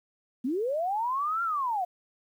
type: linear two-way sweep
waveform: sine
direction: up then down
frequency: 229.7 to 1396.9 to 688 Hz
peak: -26 dBFS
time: 0.44-1.85 s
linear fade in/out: 10 ms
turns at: 1.43 s
effects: 10-bit